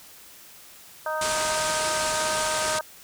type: harmonic tone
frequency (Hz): 311.1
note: D#4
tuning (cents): 0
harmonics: 2 / 3 / 4 / 5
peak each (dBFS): -29 / -31 / -32 / -33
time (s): 1.06-2.81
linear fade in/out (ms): 2
type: low-pass noise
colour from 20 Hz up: white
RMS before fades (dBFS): -29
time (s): 1.21-2.79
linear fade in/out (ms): 5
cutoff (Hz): 9600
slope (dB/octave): 48
effects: white hiss -48 dBFS RMS until 3.03 s